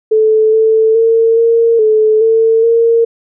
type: tone with pitch steps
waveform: sine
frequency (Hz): 436.2 / 441.8 / 454.1 / 460.7 / 433.1 / 449.8 / 461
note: A4 / A4 / A#4 / A#4 / A4 / A4 / A#4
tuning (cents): -15 / +7 / -45 / -20 / -27 / +38 / -19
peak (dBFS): -6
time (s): 0.11-3.05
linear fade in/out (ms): 10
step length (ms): 420
effects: none